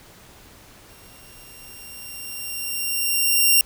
5% pulse tone with exponential growth, 2771 Hz, F7, 14 cents flat, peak -3 dBFS, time 0.89-3.61 s, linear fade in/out 1 ms, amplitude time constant 590 ms, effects pink hiss -48 dBFS RMS until 3.65 s

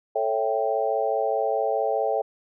sine chord, A dominant seventh, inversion none, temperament equal, 440 / 554.4 / 659.3 / 784 Hz, A4 / C#5 / E5 / G5, 0 / 0 / 0 / 0 cents, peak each -27 dBFS, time 0.15-2.22 s, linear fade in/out 10 ms, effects none

